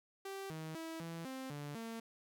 sawtooth tone with pitch steps, 390 / 158.5 / 325.2 / 166.1 / 262.8 / 145.6 / 227.5 Hz, G4 / D#3 / E4 / E3 / C4 / D3 / A#3, -9 / +32 / -23 / +13 / +8 / -15 / -42 cents, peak -39 dBFS, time 0.25-2 s, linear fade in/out 5 ms, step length 250 ms, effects none

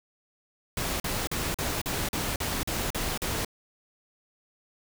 pink noise bursts, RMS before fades -30 dBFS, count 10, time 0.77-3.448 s, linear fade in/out 2 ms, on 230 ms, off 42 ms, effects none

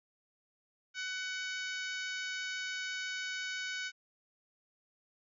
harmonic tone, 749 Hz, F#5, 21 cents sharp, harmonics 2 / 3 / 4 / 5 / 6 / 7 / 8 / 9, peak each -39 / -43 / -45 / -47 / -49 / -50 / -51 / -52 dBFS, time 0.94-3.92 s, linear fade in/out 50 ms, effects none

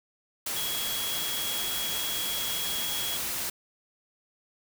sine tone in noise, 3322 Hz, G#7, in tune, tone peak -33 dBFS, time 0.56-3.17 s, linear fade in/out 5 ms, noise white, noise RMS -32 dBFS, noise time 0.46-3.5 s, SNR -4 dB, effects none

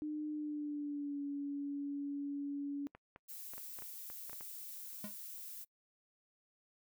sine tone with pitch glide, 302.5 to 283.9 Hz, D#4 to C#4, -49 to +41 cents, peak -37 dBFS, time 0.02-2.87 s, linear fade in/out 0 ms, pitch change -110 cents, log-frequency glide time 0.31-1.21 s
clicks, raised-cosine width 0.5 ms, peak -37 dBFS, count 10, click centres 2.95 / 3.161 / 3.536 / 3.58 / 3.788 / 3.822 / 4.101 / 4.296 / 4.331 / 4.409 s
violet noise, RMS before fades -48 dBFS, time 3.28-5.65 s, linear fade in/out 20 ms
square tone with exponential decay, 207.7 Hz, G#3, in tune, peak -40 dBFS, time 5.04-5.16 s, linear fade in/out 2 ms, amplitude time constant 26 ms
effects noise-tail reverb RT60 0.1 s tail -25 dB re dry

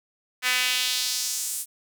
sawtooth tone with high-pass filter sweep, 251.8 Hz, B3, 34 cents sharp, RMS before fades -26 dBFS, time 0.42-1.66 s, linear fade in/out 50 ms, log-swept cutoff 1900 to 9700 Hz, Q 1.7, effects none

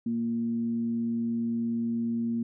sine tone with frequency modulation, 232.3 Hz, A#3, 6 cents flat, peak -26 dBFS, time 0.06-2.43 s, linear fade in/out 5 ms, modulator 117 Hz, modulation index 0.24, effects none

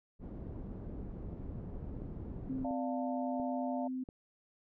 pink low-pass noise, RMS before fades -43 dBFS, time 0.19-2.68 s, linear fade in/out 50 ms, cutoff 350 Hz, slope 12 dB/octave
click train, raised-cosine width 2 ms, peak -34 dBFS, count 5, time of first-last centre 1.33-4.089 s, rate 1.45 Hz
sine tone with pitch glide, 261.6 to 257.4 Hz, C4 to C4, 0 to -28 cents, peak -35 dBFS, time 2.49-4.04 s, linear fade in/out 10 ms, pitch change -28 cents, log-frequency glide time 2.68-2.91 s
sine chord, D minor, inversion none, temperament equal with one note detuned, 587.3 / 698.5 / 889.2 Hz, D5 / F5 / A5, 0 / 0 / +18 cents, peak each -40 / -39 / -45 dBFS, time 2.64-3.88 s, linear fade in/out 10 ms
effects none

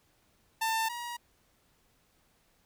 sawtooth tone pair in turn, 894 / 954.6 Hz, A5 / A#5, +27 / +41 cents, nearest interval minor second, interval 114 cents, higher second, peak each -24 / -33 dBFS, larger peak first, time 0.61-0.89 / 0.89-1.17 s, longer neither, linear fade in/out 10 ms, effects pink hiss -69 dBFS RMS until 2.65 s

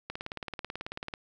click train, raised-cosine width 0.3 ms, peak -20 dBFS, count 20, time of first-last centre 0.1-1.138 s, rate 18.3 Hz, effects none

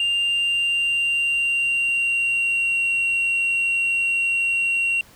sine tone with pitch glide, 2794 to 2746 Hz, F7 to F7, 0 to -30 cents, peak -16 dBFS, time 0-5.01 s, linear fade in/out 2 ms, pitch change -30 cents, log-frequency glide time 0.13-2.93 s, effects tanh soft clip ceiling -17 dBFS + pink hiss -50 dBFS RMS until 5.15 s

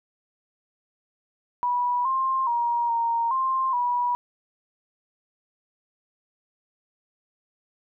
sine tone with pitch steps, 977 / 1057 / 947 / 929 / 1053 / 973 Hz, B5 / C6 / A#5 / A#5 / C6 / B5, -19 / +17 / +27 / -6 / +11 / -26 cents, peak -21 dBFS, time 1.63-4.15 s, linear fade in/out 0 ms, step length 420 ms, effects none

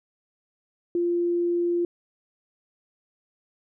sine tone, 346.7 Hz, F4, 13 cents flat, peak -21 dBFS, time 0.95-1.85 s, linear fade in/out 2 ms, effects none

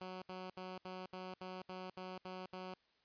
10% pulse tone bursts, 185 Hz, F#3, in tune, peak -37 dBFS, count 10, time 0.01-2.74 s, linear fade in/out 2 ms, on 210 ms, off 70 ms, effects white hiss -75 dBFS RMS until 3.04 s + resampled to 11025 Hz

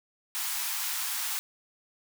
white high-pass noise, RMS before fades -32 dBFS, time 0.35-1.39 s, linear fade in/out 0 ms, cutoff 780 Hz, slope 48 dB/octave, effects none

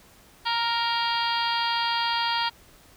harmonic tone, 466.2 Hz, A#4, in tune, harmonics 2 / 3 / 4 / 5 / 6 / 7 / 8 / 9 / 10, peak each -26 / -32 / -34 / -38 / -35 / -31 / -39 / -35 / -33 dBFS, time 0.45-2.5 s, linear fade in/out 20 ms, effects pink hiss -54 dBFS RMS until 2.96 s

